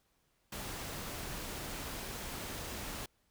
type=noise; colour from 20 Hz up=pink; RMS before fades=-42 dBFS; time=0.52-3.06 s; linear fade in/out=5 ms; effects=pink hiss -75 dBFS RMS until 3.3 s